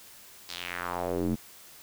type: tone with band-pass filter sweep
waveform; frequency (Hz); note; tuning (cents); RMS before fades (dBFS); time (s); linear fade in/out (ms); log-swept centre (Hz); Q
square; 44.13; F1; +19; -32; 0.48-1.36; 20; 4900 to 210; 2.5
effects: white hiss -51 dBFS RMS until 1.82 s